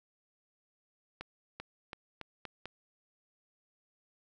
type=accelerating click train; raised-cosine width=0.3 ms; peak=-25 dBFS; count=6; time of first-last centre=1.21-2.656 s; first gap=390 ms; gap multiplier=0.85; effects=none